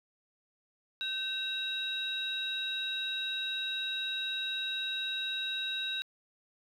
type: tone cluster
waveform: sine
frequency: 1540 / 2712 / 3820 Hz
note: G6 / E7 / A#7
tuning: -31 / +49 / +42 cents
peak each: -39 / -40 / -33 dBFS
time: 1.01-6.02 s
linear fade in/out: 0 ms
effects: tanh soft clip ceiling -24 dBFS + 11-bit